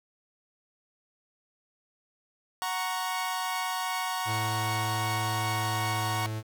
sawtooth chord, F# major, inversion none, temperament equal, 740 / 932.3 / 1108.7 Hz, F#5 / A#5 / C#6, 0 / 0 / 0 cents, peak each -30 dBFS, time 2.62-6.26 s, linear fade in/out 0 ms
45% pulse tone with pitch glide, 110 to 109.3 Hz, A2 to A2, 0 to -11 cents, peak -31 dBFS, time 4.25-6.43 s, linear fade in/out 50 ms, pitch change -11 cents, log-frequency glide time 5.34-6.19 s
effects 10-bit

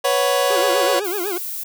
sawtooth chord, B suspended second, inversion none, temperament just, 493.9 / 555.6 / 740.8 Hz, B4 / C#5 / F#5, 0 / +4 / +2 cents, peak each -17 / -14 / -19 dBFS, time 0.04-1 s, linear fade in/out 10 ms
40% pulse tone with vibrato, 380 Hz, F#4, 46 cents sharp, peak -22 dBFS, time 0.5-1.38 s, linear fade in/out 5 ms, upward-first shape sine, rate 8 Hz, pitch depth 180 cents each way
violet noise, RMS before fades -28 dBFS, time 1.04-1.64 s, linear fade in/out 10 ms
effects none

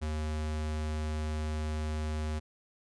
square tone, 77 Hz, D#2, 17 cents flat, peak -32 dBFS, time 0.01-2.4 s, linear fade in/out 20 ms, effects resampled to 22050 Hz

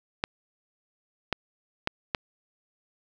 clicks, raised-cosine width 0.3 ms, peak -9 dBFS, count 4, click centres 0.239 / 1.327 / 1.874 / 2.148 s, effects none

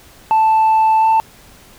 sine tone with pitch glide, 880 to 888.2 Hz, A5 to A5, 0 to +16 cents, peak -7 dBFS, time 0.31-1.2 s, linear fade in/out 0 ms, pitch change +16 cents, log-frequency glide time 0.99-1.07 s, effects tanh soft clip ceiling -8 dBFS + pink hiss -44 dBFS RMS until 1.78 s

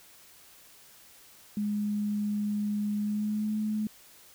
sine tone with pitch glide, 207.7 to 213.9 Hz, G#3 to A3, 0 to -49 cents, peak -27 dBFS, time 1.57-3.87 s, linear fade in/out 2 ms, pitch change +51 cents, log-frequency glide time 2.98-3.53 s, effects white hiss -55 dBFS RMS until 4.34 s

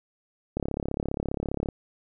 click train, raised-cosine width 2 ms, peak -15 dBFS, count 40, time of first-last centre 0.57-1.687 s, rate 34.9 Hz, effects none

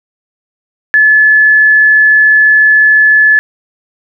sine tone, 1723 Hz, A6, 37 cents flat, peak -3 dBFS, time 0.94-3.39 s, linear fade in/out 0 ms, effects none

